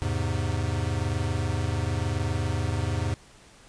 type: chord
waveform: square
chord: E augmented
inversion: none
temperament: equal with one note detuned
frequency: 82.88 / 103.83 / 130.81 Hz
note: E2 / G#2 / B#2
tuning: +10 / 0 / 0 cents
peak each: -30 / -29 / -33 dBFS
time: 0.02-3.14 s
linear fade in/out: 0 ms
effects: pink hiss -53 dBFS RMS until 3.68 s + resampled to 22050 Hz